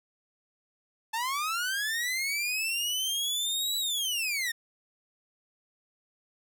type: linear two-way sweep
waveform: sawtooth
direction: up then down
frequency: 872 to 3951 to 1797 Hz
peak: -25 dBFS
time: 1.13-4.52 s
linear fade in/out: 10 ms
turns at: 3.77 s
effects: none